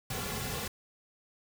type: noise with comb filter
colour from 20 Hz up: pink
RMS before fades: -36 dBFS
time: 0.1-0.68 s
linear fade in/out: 5 ms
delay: 3.2 ms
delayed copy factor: -0.9
effects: none